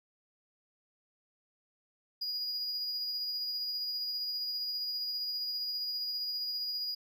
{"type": "tone with tremolo", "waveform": "triangle", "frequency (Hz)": 4889, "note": "D#8", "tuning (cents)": -31, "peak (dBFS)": -31, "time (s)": [2.21, 6.95], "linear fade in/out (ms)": 10, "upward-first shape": "sine", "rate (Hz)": 15, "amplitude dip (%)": 25, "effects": []}